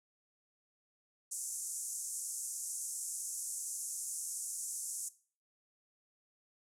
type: band-pass noise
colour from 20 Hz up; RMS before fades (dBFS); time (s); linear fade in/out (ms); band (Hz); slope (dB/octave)
pink; -41; 1.31-5.09; 10; 6400 to 11000; 48
effects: noise-tail reverb RT60 0.4 s tail -17 dB re dry